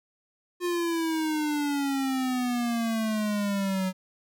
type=exponential sweep; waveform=square; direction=down; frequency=356.6 to 185 Hz; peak=-26 dBFS; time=0.6-3.93 s; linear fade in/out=50 ms; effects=none